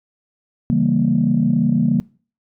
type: chord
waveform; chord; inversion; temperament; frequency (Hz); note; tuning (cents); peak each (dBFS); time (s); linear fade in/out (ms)
sine; C# diminished seventh; none; equal; 138.59 / 164.81 / 196 / 233.1; C#3 / E3 / G3 / Bb3; 0 / 0 / 0 / 0; -21 / -20 / -20 / -16; 0.7-2; 0
effects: noise-tail reverb RT60 0.4 s tail -23 dB re dry + tanh soft clip ceiling -5 dBFS